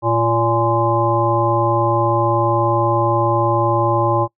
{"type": "harmonic tone with a mistuned harmonic", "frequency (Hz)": 115.1, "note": "A#2", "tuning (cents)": -22, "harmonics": [1, 3, 5, 7, 9], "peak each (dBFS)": [-20, -20, -20, -20, -20], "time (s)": [0.02, 4.28], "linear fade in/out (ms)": 50, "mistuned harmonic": 7, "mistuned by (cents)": 55, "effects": ["noise-tail reverb RT60 0.1 s tail -22 dB re dry"]}